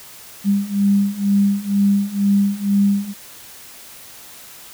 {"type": "beating tone pair", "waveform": "sine", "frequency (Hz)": [199.1, 201.2], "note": ["G3", "G3"], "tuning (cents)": [27, 45], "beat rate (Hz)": 2.1, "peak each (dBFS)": [-18, -16], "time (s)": [0.44, 3.14], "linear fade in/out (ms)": 50, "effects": ["white hiss -40 dBFS RMS until 4.73 s"]}